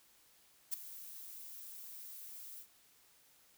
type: noise with ADSR envelope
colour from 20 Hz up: violet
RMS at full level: -34 dBFS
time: 0.71-2.67 s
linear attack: 25 ms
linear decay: 8 ms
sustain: -16 dB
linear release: 75 ms
effects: white hiss -67 dBFS RMS until 3.57 s